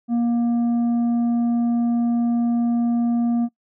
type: tone with tanh clipping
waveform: sine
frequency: 236.2 Hz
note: A#3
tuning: 23 cents sharp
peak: -18 dBFS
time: 0.08-3.49 s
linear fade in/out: 50 ms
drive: 5 dB
effects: noise-tail reverb RT60 0.1 s tail -22 dB re dry